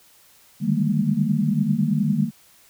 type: tone cluster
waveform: sine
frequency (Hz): 147.6 / 155.7 / 196.2 / 206.1 / 228.7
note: D3 / D#3 / G3 / G#3 / A#3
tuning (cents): +9 / +2 / +2 / -13 / -33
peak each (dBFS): -28 / -24 / -24 / -24 / -24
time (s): 0.6-2.31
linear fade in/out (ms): 50
effects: white hiss -54 dBFS RMS until 2.69 s